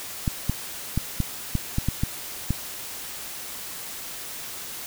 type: clicks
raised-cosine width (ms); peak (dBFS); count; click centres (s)
5; -10; 9; 0.278 / 0.496 / 0.976 / 1.203 / 1.553 / 1.784 / 1.886 / 2.035 / 2.506
effects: white hiss -36 dBFS RMS until 4.86 s